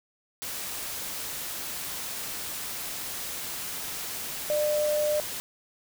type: tone in noise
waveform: sine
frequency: 599 Hz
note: D5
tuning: 34 cents sharp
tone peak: -23 dBFS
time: 4.5-5.2 s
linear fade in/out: 0 ms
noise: white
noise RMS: -35 dBFS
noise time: 0.42-5.4 s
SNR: +9 dB
effects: none